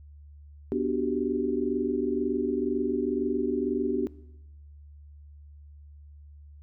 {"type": "chord", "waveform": "sine", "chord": "G major seventh", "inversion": "first", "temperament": "equal", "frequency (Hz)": [246.9, 293.7, 370, 392], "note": ["B3", "D4", "F#4", "G4"], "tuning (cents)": [0, 0, 0, 0], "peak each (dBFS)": -30, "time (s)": [0.72, 4.07], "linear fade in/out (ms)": 0, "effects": ["noise-tail reverb RT60 0.9 s tail -20 dB re dry", "added 73 Hz sine -46 dBFS peak until 6.62 s"]}